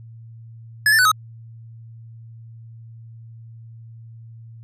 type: tone with pitch steps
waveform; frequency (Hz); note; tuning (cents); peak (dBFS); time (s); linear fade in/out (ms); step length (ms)
square; 1708 / 1772 / 1496 / 1270; G#6 / A6 / F#6 / D#6; +48 / +12 / +19 / +35; -13; 0.86-1.116; 2; 64
effects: added 114 Hz sine -38 dBFS peak until 4.63 s + resampled to 32000 Hz